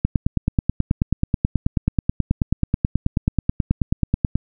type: click train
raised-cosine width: 5 ms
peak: -4 dBFS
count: 41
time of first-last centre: 0.05-4.356 s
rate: 9.29 Hz
effects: none